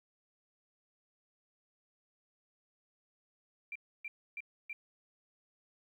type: tone bursts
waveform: sine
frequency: 2362 Hz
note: D7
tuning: 9 cents sharp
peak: -39 dBFS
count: 4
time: 3.72-4.73 s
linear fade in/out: 2 ms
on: 35 ms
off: 290 ms
effects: 12-bit